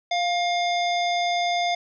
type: harmonic tone with a mistuned harmonic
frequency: 710 Hz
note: F5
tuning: 28 cents sharp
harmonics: 1 / 3 / 5 / 7 / 9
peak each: -22 / -29 / -30 / -36 / -41 dBFS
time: 0.11-1.75 s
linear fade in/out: 5 ms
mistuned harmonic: 1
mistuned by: -25 cents
effects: none